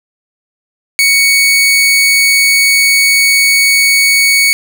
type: tone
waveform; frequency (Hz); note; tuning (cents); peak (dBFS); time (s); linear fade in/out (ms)
sawtooth; 2229; C#7; +9; -3; 0.99-4.53; 0
effects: none